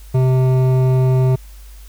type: tone with hard clipping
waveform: sine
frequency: 129.4 Hz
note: C3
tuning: 19 cents flat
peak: -13 dBFS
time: 0.14-1.36 s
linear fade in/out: 10 ms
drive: 12 dB
effects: added 50 Hz sine -35 dBFS peak until 1.88 s + white hiss -48 dBFS RMS until 1.88 s